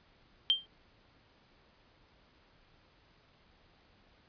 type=tone with exponential decay; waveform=sine; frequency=3159 Hz; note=G7; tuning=13 cents sharp; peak=-20 dBFS; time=0.5-0.66 s; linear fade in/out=0 ms; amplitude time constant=34 ms; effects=pink hiss -65 dBFS RMS until 4.28 s + resampled to 11025 Hz